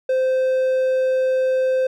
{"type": "tone", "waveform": "triangle", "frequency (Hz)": 519, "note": "C5", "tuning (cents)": -14, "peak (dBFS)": -14, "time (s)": [0.09, 1.87], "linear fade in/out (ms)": 5, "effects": []}